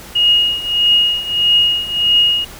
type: tone with tremolo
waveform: sine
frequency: 2870 Hz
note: F7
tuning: 47 cents sharp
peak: -7 dBFS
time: 0.15-2.45 s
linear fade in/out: 10 ms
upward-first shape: triangle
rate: 1.6 Hz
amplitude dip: 85%
effects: pink hiss -35 dBFS RMS until 2.59 s